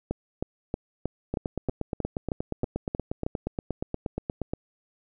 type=two click trains; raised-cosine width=2 ms; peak=-15 / -14 dBFS; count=28 / 11; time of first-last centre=1.34-4.535 / 0.11-3.265 s; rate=8.45 / 3.17 Hz; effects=none